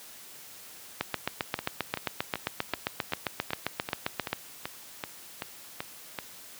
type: two click trains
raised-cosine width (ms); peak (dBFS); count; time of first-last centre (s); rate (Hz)
0.3; -11 / -16; 26 / 13; 1.01-4.33 / 1.59-6.188; 7.53 / 2.61
effects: white hiss -48 dBFS RMS until 6.59 s + high-pass 80 Hz 12 dB/octave